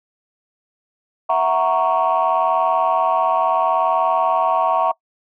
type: chord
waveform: sine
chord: F# dominant seventh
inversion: third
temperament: equal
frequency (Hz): 659.3 / 740 / 932.3 / 1108.7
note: E5 / F#5 / A#5 / C#6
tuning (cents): 0 / 0 / 0 / 0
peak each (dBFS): -19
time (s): 1.29-4.92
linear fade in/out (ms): 10
effects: noise-tail reverb RT60 0.1 s tail -23 dB re dry + tanh soft clip ceiling -8 dBFS